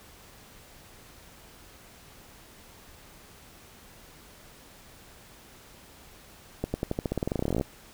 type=accelerating click train; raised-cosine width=2 ms; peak=-14 dBFS; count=23; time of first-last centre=6.64-7.612 s; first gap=100 ms; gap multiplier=0.91; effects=pink hiss -52 dBFS RMS until 7.93 s